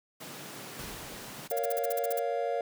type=high-pass noise; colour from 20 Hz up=pink; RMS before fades=-44 dBFS; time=0.2-1.48 s; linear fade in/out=10 ms; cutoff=120 Hz; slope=48 dB/octave
type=noise with exponential decay; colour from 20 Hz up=pink; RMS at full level=-41 dBFS; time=0.79-2.04 s; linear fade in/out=1 ms; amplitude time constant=270 ms
type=noise bursts; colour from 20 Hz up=violet; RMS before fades=-35 dBFS; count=11; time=1.5-2.193 s; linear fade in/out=5 ms; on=23 ms; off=44 ms
type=chord; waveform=triangle; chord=Bb minor; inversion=none; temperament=equal with one note detuned; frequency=466.2 / 558.9 / 698.5 Hz; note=Bb4 / Db5 / F5; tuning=0 / +14 / 0 cents; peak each=-31 dBFS; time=1.51-2.61 s; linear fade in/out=2 ms
effects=none